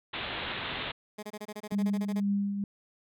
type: low-pass noise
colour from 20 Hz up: white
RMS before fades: -36 dBFS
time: 0.13-0.92 s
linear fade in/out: 10 ms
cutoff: 3900 Hz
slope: 96 dB/octave
type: tone bursts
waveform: 15% pulse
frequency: 210.4 Hz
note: G#3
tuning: 23 cents sharp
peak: -31 dBFS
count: 14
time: 1.18-2.204 s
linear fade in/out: 10 ms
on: 49 ms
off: 26 ms
type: tone with tremolo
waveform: sine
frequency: 200.7 Hz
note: G3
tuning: 41 cents sharp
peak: -24 dBFS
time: 1.72-2.64 s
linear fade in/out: 2 ms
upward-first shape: triangle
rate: 2.1 Hz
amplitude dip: 55%
effects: none